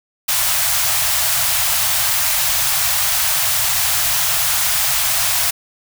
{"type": "band-stop noise", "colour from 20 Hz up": "white", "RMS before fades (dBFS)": -17, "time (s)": [0.28, 5.51], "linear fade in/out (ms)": 10, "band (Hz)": [150, 600], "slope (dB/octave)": 96, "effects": []}